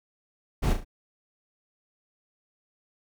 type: noise with echo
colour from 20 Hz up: brown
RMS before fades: -22 dBFS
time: 0.62-0.74 s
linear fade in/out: 20 ms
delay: 36 ms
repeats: 3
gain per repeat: -7 dB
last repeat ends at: 0.848 s
effects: none